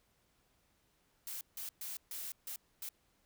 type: noise bursts at uneven times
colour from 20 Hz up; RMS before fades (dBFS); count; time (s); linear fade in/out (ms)
blue; -43; 6; 1.27-1.41 / 1.57-1.69 / 1.81-1.97 / 2.11-2.32 / 2.47-2.56 / 2.82-2.89; 2
effects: pink hiss -74 dBFS RMS until 3.25 s